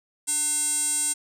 square tone with band-pass filter, 300 Hz, D4, 37 cents sharp, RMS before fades -25 dBFS, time 0.27-1.14 s, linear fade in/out 20 ms, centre 8400 Hz, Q 9.9, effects none

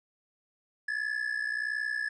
triangle ring-modulated tone, 1714 Hz, A6, 46 cents flat, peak -25 dBFS, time 0.88-2.09 s, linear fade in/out 5 ms, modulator 30.7 Hz, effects resampled to 22050 Hz + 11-bit

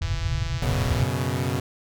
white low-pass noise, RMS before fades -26 dBFS, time 0.01-1.05 s, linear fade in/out 5 ms, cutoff 140 Hz, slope 96 dB/octave
click train, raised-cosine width 0.2 ms, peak -19 dBFS, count 168, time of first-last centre 0.02-1.026 s, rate 166 Hz
sawtooth chord, F# suspended fourth, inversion none, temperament equal, 92.5 / 123.47 / 138.59 Hz, F#2 / B2 / C#3, 0 / 0 / 0 cents, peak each -25 / -23 / -24 dBFS, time 0.62-1.6 s, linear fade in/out 5 ms
effects none

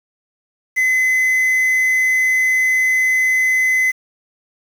triangle tone with quantisation, 2034 Hz, C7, 50 cents flat, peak -11 dBFS, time 0.76-3.92 s, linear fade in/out 20 ms, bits 6, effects none

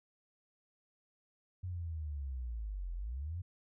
sine linear two-way sweep, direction down then up, 92.5 to 41.58 to 92.5 Hz, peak -37 dBFS, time 1.63-3.42 s, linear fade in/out 10 ms, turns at 2.94 s, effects none

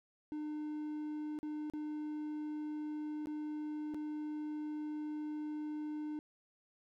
triangle tone with dropouts, 302.3 Hz, D#4, 50 cents flat, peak -36 dBFS, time 0.32-6.19 s, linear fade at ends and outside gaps 0 ms, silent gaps 1.389-1.43 / 1.699-1.736 / 3.258-3.271 / 3.939-3.945 s, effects none

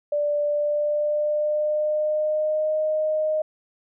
sine tone with pitch glide, 587.3 to 619 Hz, D5 to D#5, 0 to -9 cents, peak -20 dBFS, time 0.12-3.42 s, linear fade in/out 5 ms, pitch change +91 cents, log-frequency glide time 0.43-2.75 s, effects none

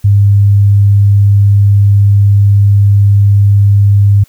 sine tone, 100.9 Hz, G#2, 49 cents flat, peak -3 dBFS, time 0.04-4.24 s, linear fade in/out 10 ms, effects white hiss -47 dBFS RMS until 4.28 s

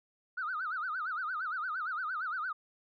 sine tone with vibrato, 1366 Hz, F6, 39 cents flat, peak -32 dBFS, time 0.37-2.53 s, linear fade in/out 10 ms, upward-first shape sine, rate 8.7 Hz, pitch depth 210 cents each way, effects tanh soft clip ceiling -28 dBFS

